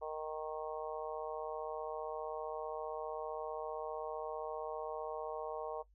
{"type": "harmonic tone", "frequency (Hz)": 155.3, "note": "D#3", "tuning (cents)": -3, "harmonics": [3, 4, 5, 6, 7], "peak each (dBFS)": [-42, -44, -46, -48, -49], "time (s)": [0.01, 5.83], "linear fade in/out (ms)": 20, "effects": ["noise-tail reverb RT60 0.1 s tail -17 dB re dry", "added 50 Hz sine -64 dBFS peak until 5.94 s"]}